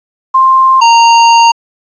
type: tone pair in turn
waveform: sine / square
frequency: 1053 / 927.7 Hz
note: C6 / A#5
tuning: +11 / -9 cents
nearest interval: major second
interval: 220 cents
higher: first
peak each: -3 dBFS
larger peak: neither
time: 0.34-0.81 / 0.81-1.52 s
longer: second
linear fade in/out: 10 ms
effects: resampled to 16000 Hz + 7-bit